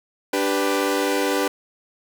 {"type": "chord", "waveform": "sawtooth", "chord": "G major", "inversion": "second", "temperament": "equal with one note detuned", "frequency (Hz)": [293.7, 392, 496.2], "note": ["D4", "G4", "B4"], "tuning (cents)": [0, 0, 8], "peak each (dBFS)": -20, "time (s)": [0.33, 1.48], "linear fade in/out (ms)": 5, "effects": []}